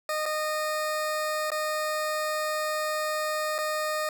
20% pulse tone with dropouts, 615 Hz, D#5, 20 cents flat, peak -22 dBFS, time 0.09-4.09 s, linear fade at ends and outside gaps 2 ms, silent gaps 0.257-0.261 / 1.504-1.517 / 3.582-3.586 s, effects none

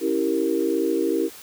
sine chord, C# diminished seventh, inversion none, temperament equal, 277.2 / 329.6 / 392 / 466.2 Hz, C#4 / E4 / G4 / Bb4, 0 / 0 / 0 / 0 cents, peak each -28 / -23 / -25 / -26 dBFS, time 0-1.3 s, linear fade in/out 50 ms, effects white hiss -43 dBFS RMS until 1.42 s + high-pass 80 Hz 12 dB/octave

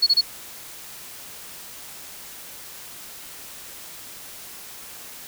sine tone bursts, 4365 Hz, C#8, 28 cents flat, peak -13 dBFS, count 3, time 0.02-0.212 s, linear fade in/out 10 ms, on 46 ms, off 27 ms, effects white hiss -40 dBFS RMS until 5.27 s

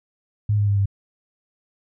sine tone with pitch steps, 104.7 / 102.84 / 101.02 / 99.22 Hz, G#2 / G#2 / G#2 / G2, +15 / -17 / -47 / +21 cents, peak -16 dBFS, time 0.49-0.858 s, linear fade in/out 5 ms, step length 92 ms, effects none

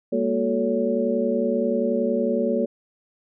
sine tone cluster, 204.4 / 235 / 366.7 / 438.4 / 563 Hz, G#3 / A#3 / F#4 / A4 / C#5, -27 / +14 / -15 / -6 / +27 cents, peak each -30 / -24 / -28 / -26 / -25 dBFS, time 0.12-2.66 s, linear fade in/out 10 ms, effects none

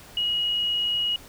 sine tone, 2897 Hz, F#7, 37 cents flat, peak -22 dBFS, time 0.17-1.16 s, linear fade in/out 2 ms, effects pink hiss -47 dBFS RMS until 1.28 s

